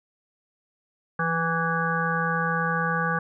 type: harmonic tone with a mistuned harmonic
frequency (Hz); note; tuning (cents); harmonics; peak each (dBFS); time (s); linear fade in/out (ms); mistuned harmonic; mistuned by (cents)
164.81; E3; 0; 1 / 3 / 5 / 7 / 9 / 10; -28 / -32 / -32 / -28 / -29 / -30; 1.19-3.19; 5; 1; +32
effects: none